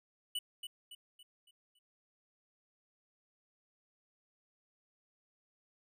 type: tone with echo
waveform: square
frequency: 2960 Hz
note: F#7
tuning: in tune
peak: -35 dBFS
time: 0.35-0.39 s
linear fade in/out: 5 ms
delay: 280 ms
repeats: 5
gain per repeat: -7 dB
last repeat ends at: 1.79 s
effects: none